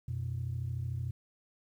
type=tone pair together; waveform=sine; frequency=90.43 / 123.8 Hz; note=F#2 / B2; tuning=-39 / +5 cents; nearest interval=perfect fourth; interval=544 cents; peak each=-36 / -34 dBFS; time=0.08-1.11 s; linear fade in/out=5 ms; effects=tanh soft clip ceiling -27 dBFS + 11-bit